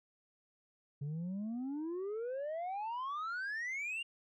sine exponential sweep, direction up, 138.59 to 2839 Hz, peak -34 dBFS, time 1.01-4.03 s, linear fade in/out 10 ms, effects tanh soft clip ceiling -36 dBFS

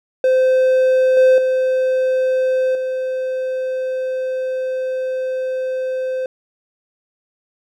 triangle tone with level steps, 517 Hz, C5, 21 cents flat, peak -9 / -6 / -12 / -17 dBFS, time 0.24-6.26 s, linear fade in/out 2 ms, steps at 1.17 / 1.38 / 2.75 s, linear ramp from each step 2 ms, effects none

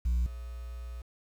sine tone with level steps, 60.3 Hz, B1, 41 cents flat, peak -22 / -37 dBFS, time 0.05-1.02 s, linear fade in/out 10 ms, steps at 0.26 s, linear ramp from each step 2 ms, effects tanh soft clip ceiling -24 dBFS + 9-bit

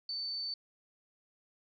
sine tone, 4533 Hz, C#8, 38 cents sharp, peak -35 dBFS, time 0.09-0.54 s, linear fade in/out 2 ms, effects none

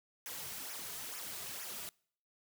white noise with flanger, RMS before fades -44 dBFS, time 0.26-1.89 s, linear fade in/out 0 ms, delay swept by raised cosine 0.23 to 3.83 ms, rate 2.2 Hz, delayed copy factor -0.7, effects noise-tail reverb RT60 0.6 s tail -26 dB re dry

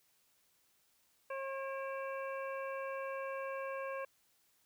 harmonic tone with a mistuned harmonic, 540 Hz, C#5, 45 cents flat, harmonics 1 / 2 / 3 / 4 / 5, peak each -40 / -44 / -48 / -52 / -53 dBFS, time 1.3-4.05 s, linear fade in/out 5 ms, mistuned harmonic 4, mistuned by +130 cents, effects white hiss -73 dBFS RMS until 4.65 s

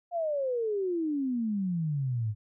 sine exponential sweep, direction down, 711 to 102.7 Hz, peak -27 dBFS, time 0.11-2.35 s, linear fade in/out 50 ms, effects none

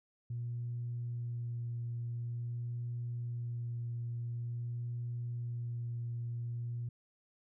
sine tone with vibrato, 119.1 Hz, A#2, 38 cents sharp, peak -35 dBFS, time 0.3-6.89 s, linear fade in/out 5 ms, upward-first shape sine, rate 0.47 Hz, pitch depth 11 cents each way, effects tanh soft clip ceiling -31 dBFS

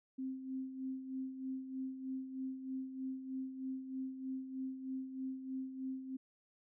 sine tone with tremolo, 262.7 Hz, C4, 7 cents sharp, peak -37 dBFS, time 0.18-6.17 s, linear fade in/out 10 ms, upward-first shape sine, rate 3.2 Hz, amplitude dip 60%, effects none

